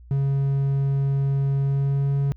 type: tone with pitch glide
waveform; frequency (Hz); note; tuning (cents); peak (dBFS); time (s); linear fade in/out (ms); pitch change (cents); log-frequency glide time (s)
triangle; 138 to 139.6; C#3 to C#3; -7 to +13; -17; 0.11-2.32; 0; +20; 1.6-2.18
effects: added 60 Hz sine -43 dBFS peak until 2.36 s